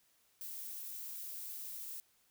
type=noise; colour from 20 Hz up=violet; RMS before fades=-45 dBFS; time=0.41-2 s; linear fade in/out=0 ms; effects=white hiss -72 dBFS RMS until 2.3 s